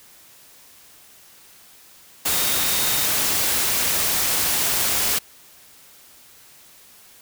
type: tone in noise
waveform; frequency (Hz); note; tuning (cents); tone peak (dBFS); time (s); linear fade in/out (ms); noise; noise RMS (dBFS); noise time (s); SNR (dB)
sine; 3704; A#7; -12; -30; 2.32-3.06; 10; white; -21; 2.25-5.19; -12
effects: white hiss -49 dBFS RMS until 7.21 s